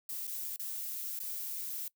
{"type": "noise with dropouts", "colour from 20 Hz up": "violet", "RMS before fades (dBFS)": -39, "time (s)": [0.09, 1.88], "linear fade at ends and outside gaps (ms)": 2, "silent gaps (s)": [[0.27, 0.276], [0.562, 0.595], [1.191, 1.201]], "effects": ["noise-tail reverb RT60 0.1 s tail -22 dB re dry"]}